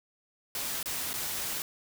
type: noise with dropouts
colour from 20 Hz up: white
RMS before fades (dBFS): -34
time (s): 0.55-1.62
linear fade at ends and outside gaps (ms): 1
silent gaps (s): 0.829-0.858 / 1.132-1.139
effects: none